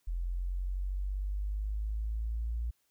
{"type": "exponential sweep", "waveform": "sine", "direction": "up", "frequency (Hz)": [42.79, 58.27], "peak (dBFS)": -31, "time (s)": [0.07, 2.71], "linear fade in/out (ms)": 10, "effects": ["white hiss -75 dBFS RMS until 2.9 s"]}